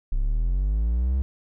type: linear sweep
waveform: triangle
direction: up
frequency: 31.05 to 68 Hz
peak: -18 dBFS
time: 0.12-1.22 s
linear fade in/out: 0 ms
effects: none